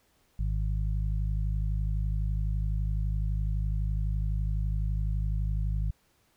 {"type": "harmonic tone", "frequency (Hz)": 51.91, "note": "G#1", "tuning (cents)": 0, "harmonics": [1, 2, 3], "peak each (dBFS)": [-27, -33, -37], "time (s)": [0.39, 5.91], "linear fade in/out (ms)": 5, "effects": ["pink hiss -68 dBFS RMS until 6.36 s"]}